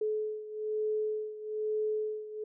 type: beating tone pair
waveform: sine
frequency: 428.8 / 429.9 Hz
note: A4 / A4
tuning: -45 / -40 cents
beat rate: 1.1 Hz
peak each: -32 / -36 dBFS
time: 0.01-2.44 s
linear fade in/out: 5 ms
effects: none